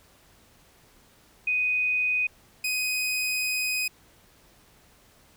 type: tone pair in turn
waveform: sine / sawtooth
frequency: 2494 / 2505 Hz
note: D#7 / D#7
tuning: +3 / +11 cents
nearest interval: unison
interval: 8 cents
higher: second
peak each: -22 dBFS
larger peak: neither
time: 1.47-2.27 / 2.64-3.88 s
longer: second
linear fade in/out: 5 ms
effects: pink hiss -58 dBFS RMS until 5.36 s